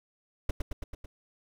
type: noise with echo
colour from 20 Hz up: brown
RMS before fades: -26 dBFS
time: 0.49-0.51 s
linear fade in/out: 5 ms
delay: 110 ms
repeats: 5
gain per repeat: -3 dB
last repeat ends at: 1.06 s
effects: none